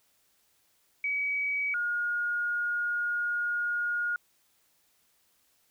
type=tone pair in turn; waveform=sine; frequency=2272 / 1431.3 Hz; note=C#7 / F6; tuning=+42 / +42 cents; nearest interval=minor sixth; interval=800 cents; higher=first; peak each=-27 / -27 dBFS; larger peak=neither; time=1.04-1.74 / 1.74-4.16 s; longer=second; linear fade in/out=2 ms; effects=white hiss -69 dBFS RMS until 5.7 s

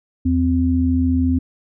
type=tone pair together; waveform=sine; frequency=81.4 / 258.4 Hz; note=E2 / C4; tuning=-21 / -21 cents; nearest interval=octave + minor sixth; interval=2000 cents; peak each=-18 / -16 dBFS; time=0.25-1.39 s; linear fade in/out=10 ms; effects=none

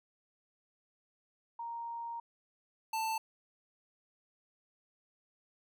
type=tone pair in turn; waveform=sine / square; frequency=932.3 / 886.6 Hz; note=A#5 / A5; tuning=0 / +13 cents; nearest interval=minor second; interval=87 cents; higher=first; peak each=-38 / -33 dBFS; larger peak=second; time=1.59-2.2 / 2.93-3.18 s; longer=first; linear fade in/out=5 ms; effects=none

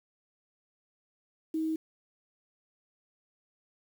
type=tone with quantisation; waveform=sine; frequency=318 Hz; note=D#4; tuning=38 cents sharp; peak=-28 dBFS; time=1.54-1.76 s; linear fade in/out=5 ms; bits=9; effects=none

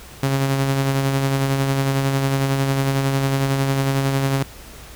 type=tone with tremolo; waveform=sawtooth; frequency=136.3 Hz; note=C#3; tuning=29 cents flat; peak=-12 dBFS; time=0.23-4.43 s; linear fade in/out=2 ms; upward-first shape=sine; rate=11 Hz; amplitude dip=35%; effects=added 60 Hz sine -42 dBFS peak until 4.95 s + pink hiss -41 dBFS RMS until 4.95 s

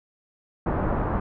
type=low-pass noise; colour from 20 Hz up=pink; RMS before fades=-25 dBFS; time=0.66-1.2 s; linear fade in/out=5 ms; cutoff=1300 Hz; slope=24 dB/octave; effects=none

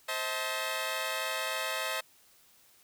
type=chord; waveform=10% pulse; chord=A diminished; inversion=first; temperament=equal with one note detuned; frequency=523.3 / 638.3 / 880 Hz; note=C5 / Eb5 / A5; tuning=0 / +44 / 0 cents; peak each=-28 / -26 / -30 dBFS; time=0.08-2.01 s; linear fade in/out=10 ms; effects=white hiss -62 dBFS RMS until 2.83 s

